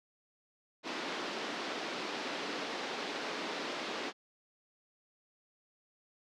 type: band-pass noise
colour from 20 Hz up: pink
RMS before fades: -39 dBFS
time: 0.83-4.13 s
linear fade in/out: 50 ms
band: 250 to 4900 Hz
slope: 24 dB/octave
effects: none